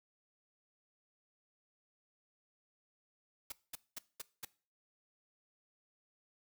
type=noise bursts; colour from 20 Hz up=white; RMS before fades=-43 dBFS; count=5; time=3.5-4.45 s; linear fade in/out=5 ms; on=22 ms; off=210 ms; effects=noise-tail reverb RT60 0.4 s tail -20 dB re dry